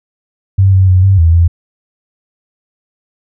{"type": "tone with pitch steps", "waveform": "sine", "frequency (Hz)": [96.7, 94.7, 92, 96.9, 82.4, 84.9], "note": ["G2", "F#2", "F#2", "G2", "E2", "F2"], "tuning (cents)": [-23, 41, -9, -20, 0, -48], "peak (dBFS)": -4, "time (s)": [0.58, 1.48], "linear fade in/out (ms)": 10, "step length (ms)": 150, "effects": []}